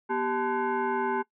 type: tone with frequency modulation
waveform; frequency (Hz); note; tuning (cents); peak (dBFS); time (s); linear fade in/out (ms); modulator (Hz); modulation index
sine; 242.6; B3; -31; -25; 0.09-1.23; 20; 633; 1.8
effects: noise-tail reverb RT60 0.1 s tail -20 dB re dry